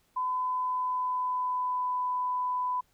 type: tone with pitch glide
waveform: sine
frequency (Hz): 1011 to 998.8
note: B5 to B5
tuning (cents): +40 to +19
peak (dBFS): -27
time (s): 0.16-2.81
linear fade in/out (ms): 10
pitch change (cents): -21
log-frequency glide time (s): 0.27-1.97
effects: pink hiss -69 dBFS RMS until 2.93 s